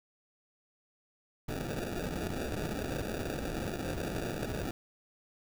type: noise with sample-and-hold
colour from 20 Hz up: white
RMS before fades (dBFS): -36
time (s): 1.48-4.71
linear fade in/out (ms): 5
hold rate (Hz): 1050
effects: none